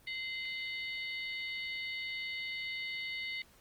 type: harmonic tone with a mistuned harmonic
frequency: 740 Hz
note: F#5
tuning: in tune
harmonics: 3 / 4 / 5 / 6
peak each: -38 / -45 / -47 / -48 dBFS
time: 0.07-3.42 s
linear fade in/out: 2 ms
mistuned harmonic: 3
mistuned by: -120 cents
effects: pink hiss -63 dBFS RMS until 3.6 s + Opus 24 kbps